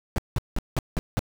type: noise bursts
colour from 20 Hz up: brown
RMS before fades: -23 dBFS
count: 6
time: 0.16-1.192 s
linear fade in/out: 0 ms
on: 22 ms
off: 180 ms
effects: none